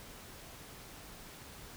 silence, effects pink hiss -51 dBFS RMS until 1.76 s

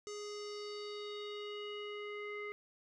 square tone with low-pass filter sweep, 415.3 Hz, G#4, in tune, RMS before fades -44 dBFS, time 0.07-2.52 s, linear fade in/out 0 ms, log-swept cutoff 6400 to 2000 Hz, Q 4.2, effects none

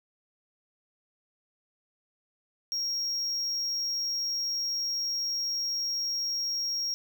triangle tone, 5588 Hz, F8, in tune, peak -27 dBFS, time 2.72-6.94 s, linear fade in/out 0 ms, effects none

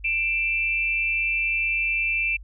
sine tone pair together, 2363 / 2652 Hz, D7 / E7, +10 / +10 cents, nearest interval major second, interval 200 cents, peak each -24 / -24 dBFS, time 0.04-2.37 s, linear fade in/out 10 ms, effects added 50 Hz sine -39 dBFS peak until 2.43 s

